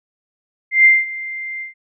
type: tone with ADSR envelope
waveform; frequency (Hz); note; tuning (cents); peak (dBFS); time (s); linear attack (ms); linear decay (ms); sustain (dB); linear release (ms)
sine; 2093; C7; 0; -5; 0.71-1.74; 140; 200; -19; 130
effects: none